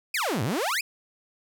sawtooth exponential two-way sweep, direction down then up, 2637 to 98.5 to 2637 Hz, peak -21 dBFS, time 0.14-0.81 s, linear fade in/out 5 ms, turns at 0.43 s, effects none

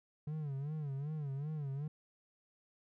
triangle tone with vibrato, 145.4 Hz, D3, 17 cents flat, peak -35 dBFS, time 0.27-1.88 s, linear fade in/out 5 ms, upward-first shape sine, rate 2.6 Hz, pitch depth 130 cents each way, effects none

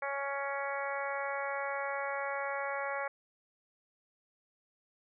harmonic tone, 278.5 Hz, C#4, 8 cents sharp, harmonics 2 / 3 / 4 / 5 / 6 / 7 / 8, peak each -38 / -40 / -41 / -42 / -43 / -43 / -44 dBFS, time 0.02-3.08 s, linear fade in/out 5 ms, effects none

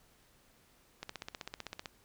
click train, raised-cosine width 0.2 ms, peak -23 dBFS, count 14, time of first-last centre 1.03-1.858 s, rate 15.7 Hz, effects pink hiss -66 dBFS RMS until 2.04 s

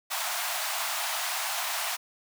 pink high-pass noise, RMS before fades -31 dBFS, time 0.1-1.97 s, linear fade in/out 20 ms, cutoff 640 Hz, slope 96 dB/octave, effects none

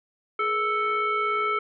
sine tone with frequency modulation, 1318.5 Hz, E6, in tune, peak -22 dBFS, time 0.39-1.59 s, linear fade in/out 5 ms, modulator 898 Hz, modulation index 0.88, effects none

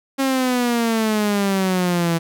sawtooth exponential sweep, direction down, 272.7 to 164.81 Hz, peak -13 dBFS, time 0.18-2.19 s, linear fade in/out 20 ms, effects none

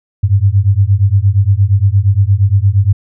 sine beating tone pair, 95 / 103.6 Hz, F#2 / G#2, +46 / -4 cents, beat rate 8.6 Hz, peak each -10 dBFS, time 0.23-2.93 s, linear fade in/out 10 ms, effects none

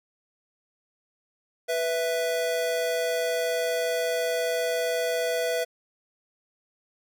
square tone pair together, 493.9 / 659.3 Hz, B4 / E5, 0 / 0 cents, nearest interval perfect fourth, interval 500 cents, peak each -28 dBFS, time 1.68-5.65 s, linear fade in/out 20 ms, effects none

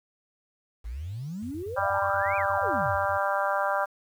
sine exponential two-way sweep, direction up then down, 49.81 to 2488 to 67.9 Hz, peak -32 dBFS, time 0.84-2.98 s, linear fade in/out 20 ms, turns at 2.37 s
sine tone bursts, 91.7 Hz, F#2, 15 cents flat, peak -38 dBFS, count 15, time 1.42-3.179 s, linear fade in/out 10 ms, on 93 ms, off 26 ms
harmonic tone, 197.4 Hz, G3, 12 cents sharp, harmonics 3 / 4 / 5 / 6 / 7 / 8, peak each -29 / -30 / -31 / -32 / -32 / -33 dBFS, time 1.76-3.86 s, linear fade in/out 20 ms
effects 9-bit

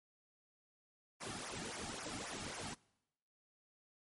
pink noise with flanger, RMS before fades -45 dBFS, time 1.2-2.75 s, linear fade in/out 20 ms, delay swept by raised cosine 0.24 to 2.04 ms, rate 3.7 Hz, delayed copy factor -0.95, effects noise-tail reverb RT60 0.9 s tail -24 dB re dry + MP3 48 kbps

